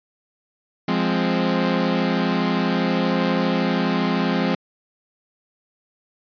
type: chord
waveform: sawtooth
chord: F minor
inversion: none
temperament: equal with one note detuned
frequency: 174.61 / 207.1 / 261.6 Hz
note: F3 / Ab3 / C4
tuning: 0 / -5 / 0 cents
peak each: -19 dBFS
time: 0.88-4.55 s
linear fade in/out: 5 ms
effects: resampled to 11025 Hz